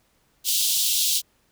pink high-pass noise, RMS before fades -22 dBFS, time 0.44-1.22 s, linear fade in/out 50 ms, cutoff 3100 Hz, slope 48 dB/octave, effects pink hiss -65 dBFS RMS until 1.51 s

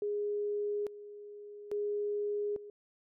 sine tone with tremolo, 413.2 Hz, G#4, 9 cents flat, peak -31 dBFS, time 0.02-2.7 s, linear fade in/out 2 ms, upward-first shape square, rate 0.59 Hz, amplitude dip 80%, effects none

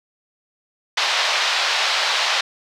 white band-pass noise, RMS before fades -20 dBFS, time 0.97-2.41 s, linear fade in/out 5 ms, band 610 to 4600 Hz, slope 24 dB/octave, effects none

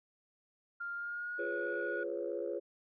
sine tone with pitch glide, 1399 to 1452.5 Hz, F6 to F#6, +3 to -32 cents, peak -37 dBFS, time 0.8-2.04 s, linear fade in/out 10 ms, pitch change +65 cents, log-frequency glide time 0.95-1.39 s
sine chord, C# dominant seventh, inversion first, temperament just, 346.5 / 415.8 / 498.9 / 554.4 Hz, E#4 / G#4 / B4 / C#5, -14 / +2 / +17 / 0 cents, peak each -40 dBFS, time 1.38-2.6 s, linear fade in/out 20 ms
effects tanh soft clip ceiling -26 dBFS

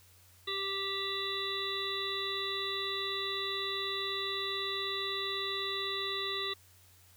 harmonic tone, 392 Hz, G4, in tune, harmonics 1 / 3 / 5 / 7 / 9 / 10, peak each -40 / -41 / -41 / -47 / -39 / -37 dBFS, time 0.47-6.54 s, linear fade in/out 10 ms, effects added 91 Hz sine -62 dBFS peak until 7.16 s + white hiss -62 dBFS RMS until 7.16 s

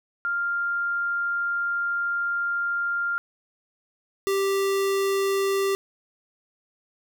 sine / square tone pair in turn, 1396.9 / 392 Hz, F6 / G4, 0 / 0 cents, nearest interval octave + minor seventh, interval 2200 cents, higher first, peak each -23 / -22 dBFS, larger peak second, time 0.25-3.18 / 4.27-5.75 s, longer first, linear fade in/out 0 ms, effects none

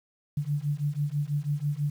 sine beating tone pair, 143 / 149.1 Hz, D3 / D3, -46 / +27 cents, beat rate 6.1 Hz, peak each -29 / -29 dBFS, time 0.37-1.9 s, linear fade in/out 5 ms, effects 9-bit

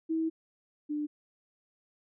sine tone pair in turn, 322.7 / 297.7 Hz, E4 / D4, -37 / +24 cents, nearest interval minor second, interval 139 cents, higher first, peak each -27 / -30 dBFS, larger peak first, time 0.09-0.3 / 0.89-1.07 s, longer first, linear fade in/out 20 ms, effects none

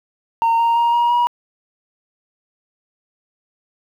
sine tone with pitch steps, 918 / 928.7 / 939.5 / 950.4 / 961.4 Hz, A#5 / A#5 / A#5 / A#5 / B5, -27 / -7 / +13 / +33 / -47 cents, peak -10 dBFS, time 0.42-1.27 s, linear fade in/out 0 ms, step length 170 ms, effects tanh soft clip ceiling -12 dBFS + 8-bit

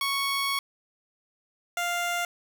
15% pulse tone pair in turn, 1108.7 / 698.4 Hz, C#6 / F5, 0 / 0 cents, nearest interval minor sixth, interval 800 cents, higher first, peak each -19 / -20 dBFS, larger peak first, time 0.01-0.59 / 1.77-2.25 s, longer first, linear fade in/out 2 ms, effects none

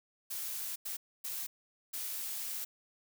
blue noise bursts at uneven times, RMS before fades -39 dBFS, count 4, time 0.3-0.76 / 0.85-0.97 / 1.24-1.47 / 1.93-2.65 s, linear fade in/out 10 ms, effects none

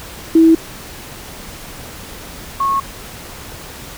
sine tone pair in turn, 325.6 / 1095.2 Hz, E4 / C#6, -21 / -21 cents, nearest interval octave + major sixth, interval 2100 cents, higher second, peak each -5 / -13 dBFS, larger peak first, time 0.35-0.55 / 2.6-2.8 s, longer neither, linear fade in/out 5 ms, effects pink hiss -33 dBFS RMS until 3.97 s

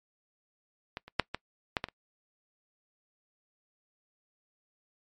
clicks, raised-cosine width 0.3 ms, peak -20 / -30 / -6 / -16 / -11 / -15 / -28 dBFS, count 7, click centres 0.971 / 1.08 / 1.197 / 1.346 / 1.768 / 1.841 / 1.886 s, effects noise-tail reverb RT60 0.1 s tail -23 dB re dry + MP3 64 kbps

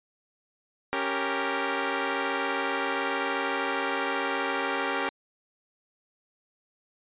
10% pulse chord, G diminished, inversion second, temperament equal, 277.2 / 392 / 466.2 Hz, Db4 / G4 / Bb4, 0 / 0 / 0 cents, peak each -23 / -22 / -23 dBFS, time 0.93-5.09 s, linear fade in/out 0 ms, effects resampled to 8000 Hz

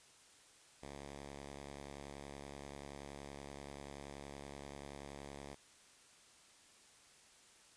5% pulse tone, 70.5 Hz, C#2, 30 cents sharp, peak -37 dBFS, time 0.82-5.55 s, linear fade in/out 10 ms, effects white hiss -64 dBFS RMS until 7.76 s + resampled to 22050 Hz

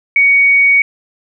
sine tone, 2240 Hz, C#7, 18 cents sharp, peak -6 dBFS, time 0.16-0.82 s, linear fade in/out 2 ms, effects none

